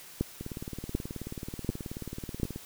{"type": "two click trains", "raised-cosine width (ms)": 3, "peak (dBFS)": [-14, -24], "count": [4, 41], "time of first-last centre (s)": [[0.21, 2.432], [0.41, 2.561]], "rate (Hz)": [1.35, 18.6], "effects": ["white hiss -49 dBFS RMS until 2.65 s"]}